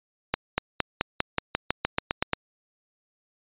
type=accelerating click train; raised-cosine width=0.3 ms; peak=-6 dBFS; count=13; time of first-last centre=0.34-2.333 s; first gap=240 ms; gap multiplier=0.93; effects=resampled to 8000 Hz